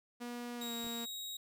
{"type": "tone with pitch glide", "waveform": "sawtooth", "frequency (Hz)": [241.1, 233.3], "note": ["B3", "A#3"], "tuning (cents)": [-41, 2], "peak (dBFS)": -37, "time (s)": [0.2, 1.06], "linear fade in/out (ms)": 20, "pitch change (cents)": -57, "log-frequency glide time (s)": [0.56, 0.73]}
{"type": "tone", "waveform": "sawtooth", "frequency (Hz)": 3800, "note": "A#7", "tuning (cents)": 33, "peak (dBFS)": -38, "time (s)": [0.61, 1.37], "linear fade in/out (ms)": 5}
{"type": "clicks", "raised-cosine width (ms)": 2, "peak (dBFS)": -40, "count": 2, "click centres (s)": [0.844, 0.867]}
{"effects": []}